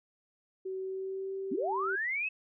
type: tone with pitch glide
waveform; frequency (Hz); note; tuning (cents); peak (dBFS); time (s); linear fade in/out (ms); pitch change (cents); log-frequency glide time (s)
sine; 378.4 to 386.8; F#4 to G4; +39 to -23; -34; 0.65-1.96; 10; +38; 0.78-1.34
type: linear sweep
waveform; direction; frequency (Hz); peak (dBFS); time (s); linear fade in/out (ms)
sine; up; 206 to 2637; -30; 1.51-2.29; 10
effects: none